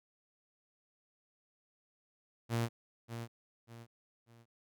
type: tone with echo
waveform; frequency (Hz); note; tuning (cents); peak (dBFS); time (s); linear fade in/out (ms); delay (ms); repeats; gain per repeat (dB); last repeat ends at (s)
sawtooth; 116.54; A#2; 0; -27; 2.49-2.69; 50; 590; 3; -9; 4.46
effects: none